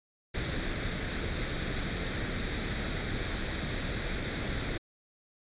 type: noise with comb filter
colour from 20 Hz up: pink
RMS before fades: -33 dBFS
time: 0.34-4.78 s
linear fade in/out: 10 ms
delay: 0.52 ms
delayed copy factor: +0.55
effects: resampled to 8000 Hz